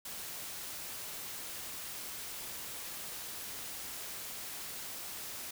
white noise, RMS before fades -43 dBFS, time 0.05-5.51 s, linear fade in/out 5 ms, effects none

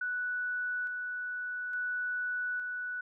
sine tone with tremolo, 1480 Hz, F#6, in tune, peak -31 dBFS, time 0.01-3.01 s, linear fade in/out 5 ms, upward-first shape square, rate 0.58 Hz, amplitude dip 30%, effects none

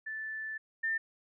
sine tone pair in turn, 1756 / 1798.1 Hz, A6 / A6, -4 / +37 cents, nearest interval unison, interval 41 cents, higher second, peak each -36 / -29 dBFS, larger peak second, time 0.06-0.58 / 0.83-0.98 s, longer first, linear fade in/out 10 ms, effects none

